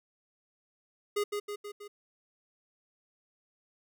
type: tone with echo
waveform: square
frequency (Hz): 412.2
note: G#4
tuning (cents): -13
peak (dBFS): -28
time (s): 1.16-1.24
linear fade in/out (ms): 10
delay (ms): 160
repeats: 4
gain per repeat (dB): -4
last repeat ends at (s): 1.88
effects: none